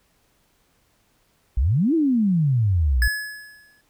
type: exponential two-way sweep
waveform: sine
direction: up then down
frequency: 52.7 to 340 to 52.7 Hz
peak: -16 dBFS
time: 1.57-3.08 s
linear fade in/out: 5 ms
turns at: 1.94 s
type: tone with exponential decay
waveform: square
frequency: 1700 Hz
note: G#6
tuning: 40 cents sharp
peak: -19 dBFS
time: 3.02-3.81 s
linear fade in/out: 1 ms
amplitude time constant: 170 ms
effects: pink hiss -64 dBFS RMS until 3.89 s